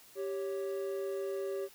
triangle tone pair together, 392 / 554.4 Hz, G4 / C#5, 0 / 0 cents, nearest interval tritone, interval 600 cents, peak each -33 / -38 dBFS, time 0.15-1.69 s, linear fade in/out 50 ms, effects white hiss -58 dBFS RMS until 1.74 s

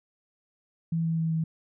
sine tone with pitch steps, 164.81 / 163.58 / 162.35 / 161.14 Hz, E3 / E3 / E3 / E3, 0 / -13 / -26 / -39 cents, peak -24 dBFS, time 0.92-1.44 s, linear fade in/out 5 ms, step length 130 ms, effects none

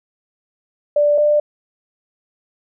sine tone pair in turn, 587.3 / 594.5 Hz, D5 / D5, 0 / +21 cents, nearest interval unison, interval 21 cents, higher second, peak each -11 dBFS, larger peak neither, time 0.96-1.18 / 1.18-1.4 s, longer neither, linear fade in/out 5 ms, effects none

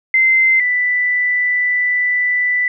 sine tone pair in turn, 2073 / 1982.4 Hz, C7 / B6, -17 / +6 cents, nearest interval minor second, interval 77 cents, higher first, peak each -9 / -13 dBFS, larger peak first, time 0.14-0.6 / 0.6-2.68 s, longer second, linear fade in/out 2 ms, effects none

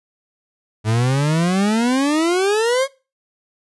40% pulse exponential sweep, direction up, 106 to 554.4 Hz, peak -14 dBFS, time 0.84-2.88 s, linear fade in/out 50 ms, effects noise-tail reverb RT60 0.3 s tail -22 dB re dry + resampled to 24000 Hz

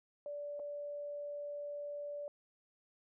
sine tone with dropouts, 581 Hz, D5, 19 cents flat, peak -40 dBFS, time 0.26-2.28 s, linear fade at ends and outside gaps 1 ms, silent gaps 0.594-0.598 s, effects none

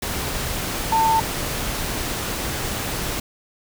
sine tone in noise, 895 Hz, A5, 29 cents sharp, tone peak -15 dBFS, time 0.92-1.2 s, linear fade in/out 5 ms, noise pink, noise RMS -26 dBFS, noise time 0.02-3.2 s, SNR +8 dB, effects none

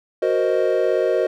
triangle chord, C half-diminished seventh, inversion second, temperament equal, 370 / 466.2 / 523.3 / 622.3 Hz, Gb4 / Bb4 / C5 / Eb5, 0 / 0 / 0 / 0 cents, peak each -20 dBFS, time 0.22-1.27 s, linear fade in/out 5 ms, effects none

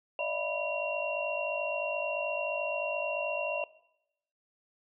sine tone cluster, 582 / 631 / 685 / 986 / 2750 Hz, D5 / D#5 / F5 / B5 / F7, -16 / +24 / -34 / -3 / -27 cents, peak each -35 / -36 / -40 / -40 / -34 dBFS, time 0.19-3.64 s, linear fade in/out 2 ms, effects noise-tail reverb RT60 0.8 s tail -19 dB re dry

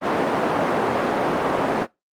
white band-pass noise, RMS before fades -21 dBFS, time 0.01-1.87 s, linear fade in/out 50 ms, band 210 to 840 Hz, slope 12 dB/octave, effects noise-tail reverb RT60 0.2 s tail -22 dB re dry + Opus 32 kbps

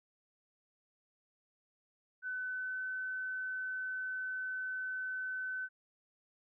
sine tone with pitch glide, 1508 to 1516.7 Hz, F#6 to F#6, +32 to +42 cents, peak -36 dBFS, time 2.22-5.69 s, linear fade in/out 50 ms, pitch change +10 cents, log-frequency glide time 2.47-2.81 s, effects none

